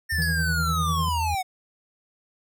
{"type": "linear sweep", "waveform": "square", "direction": "down", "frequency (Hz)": [1826, 726], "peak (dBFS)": -25, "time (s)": [0.09, 1.43], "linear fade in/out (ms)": 20}
{"type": "tone with pitch glide", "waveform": "sine", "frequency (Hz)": [78.7, 82.52], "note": ["D#2", "E2"], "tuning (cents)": [20, 2], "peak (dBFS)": -26, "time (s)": [0.12, 1.35], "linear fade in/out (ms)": 5, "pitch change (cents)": 82, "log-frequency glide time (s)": [0.71, 0.84]}
{"type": "tone with tremolo", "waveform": "triangle", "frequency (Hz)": 161.6, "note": "E3", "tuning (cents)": -34, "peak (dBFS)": -22, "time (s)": [0.18, 1.09], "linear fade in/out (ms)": 5, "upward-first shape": "triangle", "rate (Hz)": 10, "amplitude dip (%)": 70}
{"type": "tone with exponential decay", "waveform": "sawtooth", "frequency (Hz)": 4699, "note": "D8", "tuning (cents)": 0, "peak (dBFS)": -24, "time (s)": [0.22, 0.44], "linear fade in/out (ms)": 0, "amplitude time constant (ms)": 46}
{"effects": []}